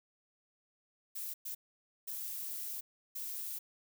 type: noise bursts at uneven times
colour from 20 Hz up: violet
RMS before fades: -41 dBFS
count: 4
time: 1.15-1.34 / 1.45-1.55 / 2.07-2.81 / 3.15-3.59 s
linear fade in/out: 10 ms
effects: none